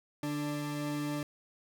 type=tone pair together; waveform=40% pulse; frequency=147.62 / 293.7 Hz; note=D3 / D4; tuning=+9 / 0 cents; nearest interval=octave; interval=1191 cents; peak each=-37 / -34 dBFS; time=0.23-1.23 s; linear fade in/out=2 ms; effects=none

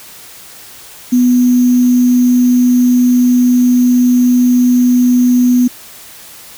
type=tone with sample-and-hold; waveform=sine; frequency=247.4 Hz; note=B3; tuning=3 cents sharp; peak=-6 dBFS; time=1.12-5.68 s; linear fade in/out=10 ms; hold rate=6300 Hz; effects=white hiss -35 dBFS RMS until 6.57 s

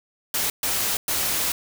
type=noise bursts at uneven times; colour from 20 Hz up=white; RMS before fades=-24 dBFS; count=3; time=0.34-0.5 / 0.63-0.97 / 1.08-1.52 s; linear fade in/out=2 ms; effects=none

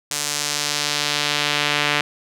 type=tone with band-pass filter sweep; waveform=sawtooth; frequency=146.83 Hz; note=D3; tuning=in tune; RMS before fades=-22 dBFS; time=0.11-2.01 s; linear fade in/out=2 ms; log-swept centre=7400 to 2500 Hz; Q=1.2; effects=none

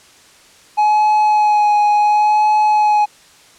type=tone with vibrato; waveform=triangle; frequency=842 Hz; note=G#5; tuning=24 cents sharp; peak=-8 dBFS; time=0.77-3.06 s; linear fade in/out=20 ms; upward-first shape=sine; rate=0.7 Hz; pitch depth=18 cents each way; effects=white hiss -46 dBFS RMS until 3.58 s + low-pass 8000 Hz 12 dB/octave

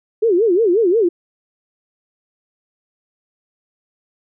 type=tone with vibrato; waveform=sine; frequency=400 Hz; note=G4; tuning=35 cents sharp; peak=-11 dBFS; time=0.22-1.09 s; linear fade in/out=10 ms; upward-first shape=sine; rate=5.6 Hz; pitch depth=270 cents each way; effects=none

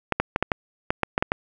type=clicks; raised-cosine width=0.5 ms; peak=-5 dBFS; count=10; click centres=0.123 / 0.2 / 0.361 / 0.426 / 0.518 / 0.905 / 1.033 / 1.179 / 1.225 / 1.319 s; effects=none

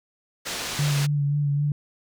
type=low-pass noise; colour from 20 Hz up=white; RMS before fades=-31 dBFS; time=0.45-1.07 s; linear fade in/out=20 ms; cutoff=6000 Hz; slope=12 dB/octave
type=tone with vibrato; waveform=sine; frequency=144.5 Hz; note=D3; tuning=28 cents flat; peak=-20 dBFS; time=0.79-1.72 s; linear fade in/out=2 ms; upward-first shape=sine; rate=3.8 Hz; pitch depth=28 cents each way
effects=none

